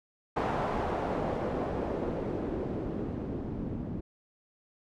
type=noise with low-pass filter sweep; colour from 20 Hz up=white; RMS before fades=-33 dBFS; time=0.36-4.01 s; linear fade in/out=10 ms; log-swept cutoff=860 to 230 Hz; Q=1.2; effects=none